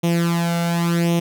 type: tone with flanger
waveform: sawtooth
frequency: 170 Hz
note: F3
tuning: 46 cents flat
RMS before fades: -19 dBFS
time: 0.03-1.2 s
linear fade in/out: 10 ms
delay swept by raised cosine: 0.32 to 1.42 ms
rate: 0.9 Hz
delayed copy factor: +0.75
effects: none